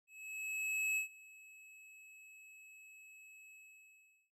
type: tone with ADSR envelope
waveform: square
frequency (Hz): 2582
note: E7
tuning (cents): -37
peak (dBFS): -33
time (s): 0.07-4.31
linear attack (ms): 900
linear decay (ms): 110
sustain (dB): -23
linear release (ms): 780
effects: low-pass 12000 Hz 12 dB/octave